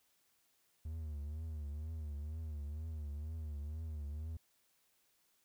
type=tone with vibrato; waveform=triangle; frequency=76.2 Hz; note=D#2; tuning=36 cents flat; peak=-38 dBFS; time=0.85-4.37 s; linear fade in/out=5 ms; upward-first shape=triangle; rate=2.1 Hz; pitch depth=120 cents each way; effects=white hiss -75 dBFS RMS until 5.44 s